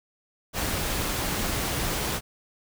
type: noise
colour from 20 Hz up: pink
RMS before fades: -28 dBFS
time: 0.53-2.21 s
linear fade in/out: 50 ms
effects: none